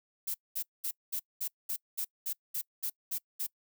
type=noise bursts; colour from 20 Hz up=violet; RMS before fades=-34 dBFS; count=12; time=0.27-3.468 s; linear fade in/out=10 ms; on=74 ms; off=210 ms; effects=noise-tail reverb RT60 0.1 s tail -25 dB re dry